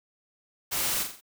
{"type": "noise with echo", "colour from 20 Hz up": "white", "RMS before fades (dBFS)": -29, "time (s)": [0.71, 1.04], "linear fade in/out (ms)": 20, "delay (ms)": 43, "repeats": 4, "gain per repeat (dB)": -6, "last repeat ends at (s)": 1.212, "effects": []}